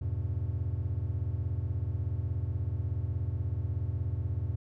triangle chord, E minor, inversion none, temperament just, 82.41 / 98.89 / 123.61 Hz, E2 / G2 / B2, 0 / +16 / +2 cents, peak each -32 / -31 / -34 dBFS, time 0.01-4.56 s, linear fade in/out 10 ms, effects none

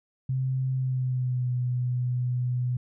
sine tone with pitch glide, 130.81 to 124.33 Hz, C3 to B2, 0 to +12 cents, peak -24 dBFS, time 0.29-2.77 s, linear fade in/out 5 ms, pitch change -88 cents, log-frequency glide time 0.73-1.51 s, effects none

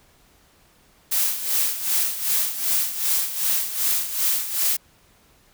blue noise with tremolo, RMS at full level -20 dBFS, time 1.11-4.77 s, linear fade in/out 10 ms, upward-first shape sine, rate 2.6 Hz, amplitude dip 70%, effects pink hiss -57 dBFS RMS until 5.53 s

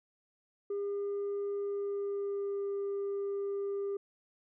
sine tone with pitch glide, 403.4 to 399.2 Hz, G4 to G4, +50 to +32 cents, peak -30 dBFS, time 0.7-3.97 s, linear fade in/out 5 ms, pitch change -18 cents, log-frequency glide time 1.56-2.75 s, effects tanh soft clip ceiling -31 dBFS

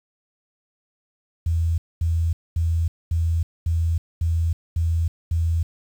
sine tone bursts, 82.9 Hz, E2, 10 cents sharp, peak -18 dBFS, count 8, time 1.46-5.63 s, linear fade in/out 5 ms, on 320 ms, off 230 ms, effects 8-bit

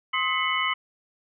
sine tone cluster, 1054 / 1269 / 2015 / 2174 / 2990 Hz, C6 / D#6 / B6 / C#7 / F#7, +12 / +34 / +34 / -34 / +17 cents, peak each -29 dBFS, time 0.13-0.74 s, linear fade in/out 10 ms, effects none

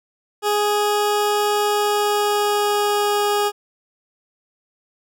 20% pulse tone with pitch glide, 415.3 to 412.7 Hz, G#4 to G#4, 0 to -11 cents, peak -12 dBFS, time 0.42-3.52 s, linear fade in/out 50 ms, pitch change -11 cents, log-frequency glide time 1.63-3.21 s, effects none

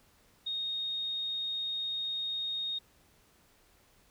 sine tone, 3716 Hz, A#7, 6 cents flat, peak -32 dBFS, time 0.46-2.79 s, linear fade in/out 10 ms, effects pink hiss -65 dBFS RMS until 4.1 s

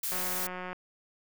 blue noise, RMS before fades -33 dBFS, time 0.03-0.47 s, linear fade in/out 5 ms
click train, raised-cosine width 0.5 ms, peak -24 dBFS, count 112, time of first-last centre 0.12-0.73 s, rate 182 Hz
effects none

